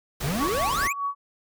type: noise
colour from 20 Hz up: pink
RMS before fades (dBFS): -32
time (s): 0.2-0.88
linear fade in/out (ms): 10
type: exponential sweep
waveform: square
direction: up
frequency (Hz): 123.1 to 2591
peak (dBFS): -26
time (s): 0.23-0.93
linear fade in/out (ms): 10
type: tone with tremolo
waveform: sine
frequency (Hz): 1126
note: C#6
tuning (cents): +27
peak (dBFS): -23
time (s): 0.38-1.15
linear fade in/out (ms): 50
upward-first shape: triangle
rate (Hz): 4.8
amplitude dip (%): 70
effects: none